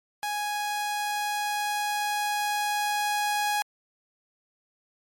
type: tone with level ramp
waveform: sawtooth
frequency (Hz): 830.6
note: G#5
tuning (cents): 0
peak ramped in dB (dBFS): -24 to -20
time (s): 0.23-3.62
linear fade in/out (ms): 0
effects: MP3 64 kbps